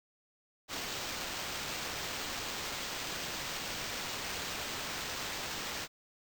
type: noise with sample-and-hold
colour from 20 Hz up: violet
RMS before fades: -39 dBFS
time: 0.68-5.88 s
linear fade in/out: 50 ms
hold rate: 11025 Hz
effects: none